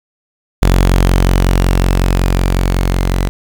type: tone with level ramp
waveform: sawtooth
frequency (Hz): 45.42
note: F#1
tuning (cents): -31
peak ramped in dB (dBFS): -3 to -8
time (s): 0.62-3.29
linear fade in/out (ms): 0
effects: 7-bit